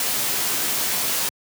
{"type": "noise with comb filter", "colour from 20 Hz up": "white", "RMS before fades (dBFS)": -23, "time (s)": [0, 1.29], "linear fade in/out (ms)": 2, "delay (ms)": 15, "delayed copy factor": 0.55, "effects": ["high-pass 100 Hz 12 dB/octave"]}